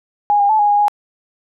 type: tone with pitch steps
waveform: sine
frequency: 825 / 808 / 868 / 827 / 821 / 828 Hz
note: G#5 / G#5 / A5 / G#5 / G#5 / G#5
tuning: -12 / -48 / -24 / -8 / -20 / -5 cents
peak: -10 dBFS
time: 0.3-0.882 s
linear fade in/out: 0 ms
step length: 97 ms
effects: none